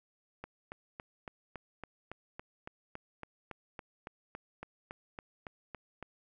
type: click train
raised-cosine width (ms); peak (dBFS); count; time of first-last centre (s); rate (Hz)
0.5; -27; 21; 0.44-6.027; 3.58
effects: none